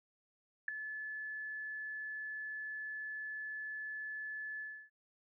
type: tone with ADSR envelope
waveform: sine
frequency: 1727 Hz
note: A6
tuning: 33 cents flat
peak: -28 dBFS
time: 0.68-4.9 s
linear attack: 4 ms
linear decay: 5 ms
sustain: -12 dB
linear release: 300 ms
effects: none